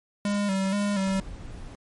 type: tone with vibrato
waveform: square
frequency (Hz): 198.1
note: G3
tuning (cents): +18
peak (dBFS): -24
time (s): 0.25-1.2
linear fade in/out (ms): 2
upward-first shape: square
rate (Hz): 2.1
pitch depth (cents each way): 50
type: noise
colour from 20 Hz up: brown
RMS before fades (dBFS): -39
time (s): 1.07-1.75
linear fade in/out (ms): 0
effects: MP3 48 kbps